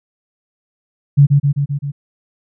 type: tone with echo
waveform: sine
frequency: 142.1 Hz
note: C#3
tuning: 43 cents sharp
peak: -4 dBFS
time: 1.17-1.27 s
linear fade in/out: 20 ms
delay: 130 ms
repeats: 5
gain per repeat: -3 dB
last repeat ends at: 1.92 s
effects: none